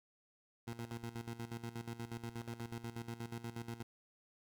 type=tone with tremolo; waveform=20% pulse; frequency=116.8 Hz; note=A#2; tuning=4 cents sharp; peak=-36 dBFS; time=0.67-3.83 s; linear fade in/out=10 ms; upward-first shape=square; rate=8.3 Hz; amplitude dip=75%; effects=none